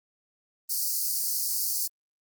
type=high-pass noise; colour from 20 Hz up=white; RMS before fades=-28 dBFS; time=0.69-1.88 s; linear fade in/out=20 ms; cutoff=4400 Hz; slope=96 dB/octave; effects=Opus 32 kbps